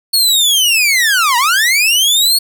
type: linear two-way sweep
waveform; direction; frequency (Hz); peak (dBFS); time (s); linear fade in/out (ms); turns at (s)
sawtooth; down then up; 4405 to 919 to 4405; -6; 0.13-2.39; 10; 1.37
effects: 7-bit